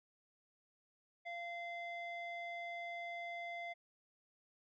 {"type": "tone with low-pass filter", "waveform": "square", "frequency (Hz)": 690, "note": "F5", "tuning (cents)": -21, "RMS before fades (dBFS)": -45, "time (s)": [1.25, 3.74], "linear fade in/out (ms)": 20, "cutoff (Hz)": 2500, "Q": 5.9, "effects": []}